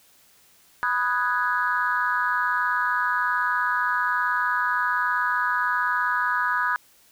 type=chord; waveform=sine; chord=G# minor seventh; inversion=first; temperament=equal; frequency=987.8 / 1244.5 / 1480 / 1661.2 Hz; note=B5 / D#6 / F#6 / G#6; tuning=0 / 0 / 0 / 0 cents; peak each=-26 dBFS; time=0.83-6.76 s; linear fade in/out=0 ms; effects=tanh soft clip ceiling -11 dBFS + white hiss -57 dBFS RMS until 7.11 s